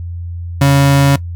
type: tone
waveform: 35% pulse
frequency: 139.5 Hz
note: C#3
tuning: 11 cents sharp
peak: -5 dBFS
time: 0.61-1.16 s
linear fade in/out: 5 ms
effects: noise-tail reverb RT60 0.1 s tail -18 dB re dry + added 86 Hz sine -21 dBFS peak until 1.35 s